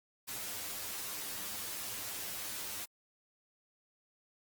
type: noise with comb filter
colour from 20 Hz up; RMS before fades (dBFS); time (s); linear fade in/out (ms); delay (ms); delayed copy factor
white; -41; 0.27-2.86; 20; 10; +0.85
effects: Opus 48 kbps